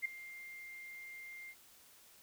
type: tone with ADSR envelope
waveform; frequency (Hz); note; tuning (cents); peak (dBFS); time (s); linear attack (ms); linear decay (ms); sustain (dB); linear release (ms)
sine; 2100; C7; +6; -30; 0.02-1.55; 32; 6; -17; 53
effects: white hiss -62 dBFS RMS until 2.22 s